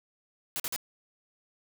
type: noise bursts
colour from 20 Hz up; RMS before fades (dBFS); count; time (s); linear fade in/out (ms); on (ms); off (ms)
white; -33; 3; 0.56-0.762; 0; 38; 44
effects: none